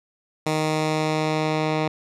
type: tone with low-pass filter sweep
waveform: 10% pulse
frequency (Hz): 155.56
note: D#3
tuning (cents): 0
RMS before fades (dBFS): -23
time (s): 0.46-1.88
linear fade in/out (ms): 5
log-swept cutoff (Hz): 9300 to 3700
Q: 0.78
effects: none